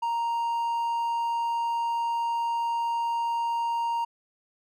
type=tone; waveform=triangle; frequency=932.3 Hz; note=A#5; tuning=in tune; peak=-23 dBFS; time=0.02-4.05 s; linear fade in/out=10 ms; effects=none